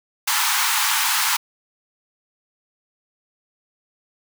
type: high-pass noise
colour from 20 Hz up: pink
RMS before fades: -20 dBFS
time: 0.27-1.37 s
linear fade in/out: 10 ms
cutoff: 820 Hz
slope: 96 dB/octave
effects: none